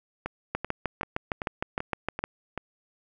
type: two click trains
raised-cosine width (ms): 0.5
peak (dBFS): -16 / -12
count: 7 / 12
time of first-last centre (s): 0.26-2.577 / 0.55-2.24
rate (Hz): 2.59 / 6.51
effects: none